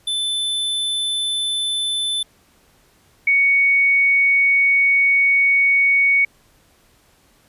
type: tone pair in turn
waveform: square / sine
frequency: 3520 / 2230 Hz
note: A7 / C#7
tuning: 0 / +10 cents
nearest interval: minor sixth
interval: 790 cents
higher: first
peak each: -20 / -12 dBFS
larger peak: second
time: 0.07-2.23 / 3.27-6.25 s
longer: second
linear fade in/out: 5 ms
effects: pink hiss -56 dBFS RMS until 7.48 s + resampled to 32000 Hz